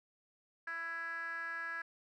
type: tone with band-pass filter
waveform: 10% pulse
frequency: 332.4 Hz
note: E4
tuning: 15 cents sharp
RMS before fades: -41 dBFS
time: 0.67-1.82 s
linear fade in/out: 5 ms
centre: 1600 Hz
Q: 7.2
effects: none